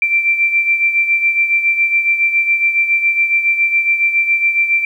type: beating tone pair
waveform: sine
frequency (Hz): 2349 / 2356.2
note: D7 / D7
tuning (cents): 0 / +5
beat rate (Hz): 7.2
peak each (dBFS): -12 / -19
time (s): 0.02-4.85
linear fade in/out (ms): 2
effects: 8-bit